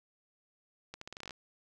accelerating click train, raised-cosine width 0.2 ms, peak -26 dBFS, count 11, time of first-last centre 0.94-1.308 s, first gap 74 ms, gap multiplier 0.83, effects none

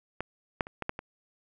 clicks, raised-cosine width 0.5 ms, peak -17 / -11 / -27 / -18 / -14 / -22 dBFS, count 6, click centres 0.206 / 0.608 / 0.669 / 0.823 / 0.894 / 0.991 s, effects none

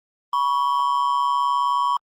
triangle ring-modulated tone, 1046.5 Hz, C6, in tune, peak -13 dBFS, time 0.33-1.97 s, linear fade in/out 2 ms, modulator 69.6 Hz, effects Opus 24 kbps

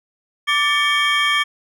triangle tone cluster, 1168 / 1770 / 2257 / 3213 Hz, D6 / A6 / C#7 / G7, -10 / +10 / +31 / +42 cents, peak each -19 dBFS, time 0.47-1.44 s, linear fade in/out 20 ms, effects none

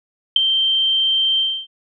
sine tone with ADSR envelope, 3136 Hz, G7, in tune, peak -4 dBFS, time 0.36-1.67 s, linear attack 4 ms, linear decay 6 ms, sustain -10 dB, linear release 280 ms, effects none

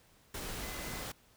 sine tone in noise, 2033 Hz, B6, 50 cents sharp, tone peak -50 dBFS, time 0.63-1.04 s, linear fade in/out 5 ms, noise pink, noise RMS -41 dBFS, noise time 0.34-1.12 s, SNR -12 dB, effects pink hiss -65 dBFS RMS until 1.36 s

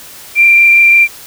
sine tone with frequency modulation, 2370 Hz, D7, 15 cents sharp, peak -3 dBFS, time 0.35-1.08 s, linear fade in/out 50 ms, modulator 25.9 Hz, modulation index 0.84, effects white hiss -33 dBFS RMS until 1.26 s

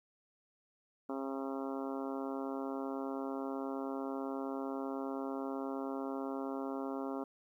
harmonic tone, 135.5 Hz, C#3, 39 cents flat, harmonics 2 / 3 / 4 / 5 / 6 / 7 / 8 / 9 / 10, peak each -39 / -43 / -45 / -47 / -49 / -50 / -51 / -52 / -53 dBFS, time 1.09-7.24 s, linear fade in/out 5 ms, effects 12-bit

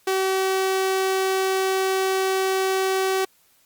sawtooth tone, 381.1 Hz, G4, 49 cents flat, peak -16 dBFS, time 0.07-3.25 s, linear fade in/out 5 ms, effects white hiss -60 dBFS RMS until 3.65 s + Opus 48 kbps

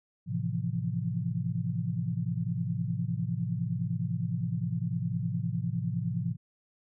sine chord, F major seventh, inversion first, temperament equal, 110 / 130.81 / 164.81 / 174.61 Hz, A2 / C3 / E3 / F3, 0 / 0 / 0 / 0 cents, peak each -34 dBFS, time 0.26-6.37 s, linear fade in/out 50 ms, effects none

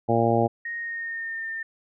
harmonic tone, 115.8 Hz, A#2, 11 cents flat, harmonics 1 / 2 / 3 / 4 / 5 / 6 / 7, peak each -26 / -26 / -26 / -26 / -26 / -26 / -26 dBFS, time 0.08-0.48 s, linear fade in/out 20 ms
sine tone with pitch glide, 1864.7 to 1806.4 Hz, A#6 to A6, 0 to +45 cents, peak -29 dBFS, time 0.65-1.63 s, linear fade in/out 5 ms, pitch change -55 cents, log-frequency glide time 0.78-1.46 s
effects none

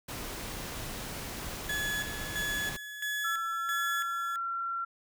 pink noise, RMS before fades -39 dBFS, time 0.08-2.77 s, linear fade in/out 10 ms
35% pulse tone with tremolo, 1700 Hz, G#6, 40 cents sharp, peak -29 dBFS, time 1.69-4.36 s, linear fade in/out 5 ms, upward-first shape square, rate 1.5 Hz, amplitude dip 65%
sine tone with pitch glide, 1343 to 1364.1 Hz, E6 to F6, +32 to -41 cents, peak -31 dBFS, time 3.24-4.85 s, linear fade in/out 10 ms, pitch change +27 cents, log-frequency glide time 3.53-3.83 s
effects none

